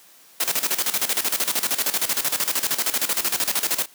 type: noise with tremolo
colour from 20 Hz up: white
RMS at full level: -21 dBFS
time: 0.4-3.86 s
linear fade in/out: 5 ms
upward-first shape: square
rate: 13 Hz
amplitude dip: 75%
effects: white hiss -51 dBFS RMS until 3.94 s + high-pass 200 Hz 12 dB/octave